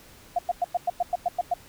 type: tone bursts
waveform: sine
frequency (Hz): 706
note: F5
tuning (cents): +19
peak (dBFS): -20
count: 10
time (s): 0.36-1.54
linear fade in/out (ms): 5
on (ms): 28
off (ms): 100
effects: pink hiss -51 dBFS RMS until 1.68 s